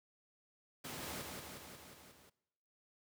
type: noise with echo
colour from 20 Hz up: pink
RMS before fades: -45 dBFS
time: 0.84-1.22 s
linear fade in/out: 10 ms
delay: 180 ms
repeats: 6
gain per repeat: -3 dB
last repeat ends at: 2.3 s
effects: noise-tail reverb RT60 1.0 s tail -22 dB re dry + high-pass 100 Hz 12 dB/octave